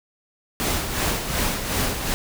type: noise with tremolo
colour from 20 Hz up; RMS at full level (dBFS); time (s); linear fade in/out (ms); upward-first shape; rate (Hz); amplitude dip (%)
pink; -22; 0.6-2.14; 0; sine; 2.7; 55
effects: none